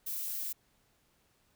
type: noise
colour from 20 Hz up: violet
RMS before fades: -37 dBFS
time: 0.06-0.53 s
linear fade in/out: 10 ms
effects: pink hiss -71 dBFS RMS until 1.55 s